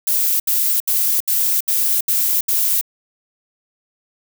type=noise bursts; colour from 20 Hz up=violet; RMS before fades=-17 dBFS; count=7; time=0.07-2.812 s; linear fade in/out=5 ms; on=330 ms; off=72 ms; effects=none